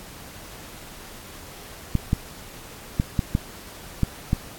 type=clicks; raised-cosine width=5 ms; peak=-7 dBFS; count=7; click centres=1.953 / 2.131 / 2.999 / 3.192 / 3.351 / 4.033 / 4.331 s; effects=pink hiss -42 dBFS RMS until 4.58 s + AAC 64 kbps